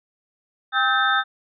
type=tone cluster; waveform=sine; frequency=796 / 1287 / 1559 / 1776 / 3620 Hz; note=G5 / E6 / G6 / A6 / A7; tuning=+26 / -42 / -10 / +16 / +48 cents; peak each=-25 / -21 / -21 / -28 / -26 dBFS; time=0.72-1.24 s; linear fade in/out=50 ms; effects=none